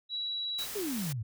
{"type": "tone", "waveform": "sine", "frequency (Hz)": 3906, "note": "B7", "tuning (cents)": -20, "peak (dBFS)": -32, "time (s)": [0.09, 0.67], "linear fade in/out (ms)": 50}
{"type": "noise", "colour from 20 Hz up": "white", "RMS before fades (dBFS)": -40, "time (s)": [0.58, 1.13], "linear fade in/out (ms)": 10}
{"type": "exponential sweep", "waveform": "sine", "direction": "down", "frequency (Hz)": [440, 101.7], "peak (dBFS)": -32, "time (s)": [0.75, 1.23], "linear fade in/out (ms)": 10}
{"effects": []}